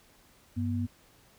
sine tone pair together, 97.68 / 241.5 Hz, G2 / B3, -6 / -39 cents, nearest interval octave + major third, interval 1567 cents, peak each -30 / -31 dBFS, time 0.56-0.87 s, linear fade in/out 20 ms, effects pink hiss -61 dBFS RMS until 1.38 s

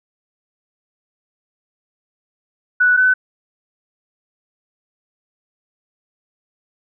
sine tone pair in turn, 1480 / 1507.6 Hz, F#6 / F#6, 0 / +32 cents, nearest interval unison, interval 32 cents, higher second, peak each -10 dBFS, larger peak neither, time 2.8-2.97 / 2.97-3.14 s, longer neither, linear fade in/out 10 ms, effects none

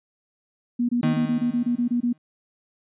sine tone bursts, 241 Hz, B3, 42 cents flat, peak -19 dBFS, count 11, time 0.79-2.13 s, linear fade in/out 10 ms, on 100 ms, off 24 ms
35% pulse tone with exponential decay, 155.56 Hz, D#3, in tune, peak -19 dBFS, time 1.03-2.18 s, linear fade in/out 2 ms, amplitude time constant 250 ms
effects resampled to 8000 Hz

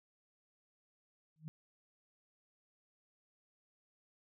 sine tone with exponential growth, 156.6 Hz, D#3, 11 cents sharp, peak -38 dBFS, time 1.36-1.48 s, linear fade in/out 0 ms, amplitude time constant 25 ms, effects none

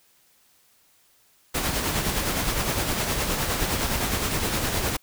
pink noise with tremolo, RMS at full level -24 dBFS, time 1.54-4.97 s, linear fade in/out 10 ms, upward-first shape sine, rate 9.7 Hz, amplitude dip 40%, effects white hiss -61 dBFS RMS until 5.02 s

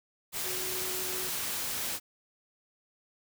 sine tone in noise, 370 Hz, F#4, in tune, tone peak -41 dBFS, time 0.43-1.31 s, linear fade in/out 50 ms, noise white, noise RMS -34 dBFS, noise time 0.32-2 s, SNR -10 dB, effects none

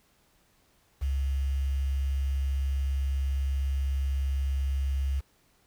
sine tone with quantisation, 68.1 Hz, C#2, 30 cents flat, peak -25 dBFS, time 1.01-5.21 s, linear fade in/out 20 ms, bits 8, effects pink hiss -66 dBFS RMS until 5.66 s

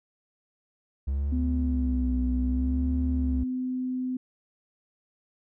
triangle tone with vibrato, 67.3 Hz, C2, 49 cents sharp, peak -23 dBFS, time 1.07-3.44 s, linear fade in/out 10 ms, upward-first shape sine, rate 0.64 Hz, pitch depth 130 cents each way
sine tone with pitch glide, 252 to 254.9 Hz, B3 to C4, +35 to -45 cents, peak -27 dBFS, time 1.32-4.17 s, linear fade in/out 5 ms, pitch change +20 cents, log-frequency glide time 2.51-2.61 s
effects none

